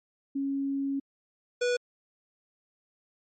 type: tone pair in turn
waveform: sine / square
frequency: 275.7 / 489.3 Hz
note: C#4 / B4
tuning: -9 / -16 cents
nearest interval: minor seventh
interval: 993 cents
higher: second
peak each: -27 / -25 dBFS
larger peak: second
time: 0.35-1 / 1.61-1.77 s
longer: first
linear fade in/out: 10 ms
effects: MP3 32 kbps